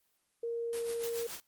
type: tone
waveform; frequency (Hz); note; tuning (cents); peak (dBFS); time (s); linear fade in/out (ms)
sine; 466.2; A#4; 0; -33; 0.43-1.27; 5
type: noise with tremolo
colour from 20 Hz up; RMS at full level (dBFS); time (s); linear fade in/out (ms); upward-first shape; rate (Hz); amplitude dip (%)
white; -41; 0.73-1.4; 0; sine; 7.1; 65
effects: white hiss -75 dBFS RMS until 1.47 s + Opus 24 kbps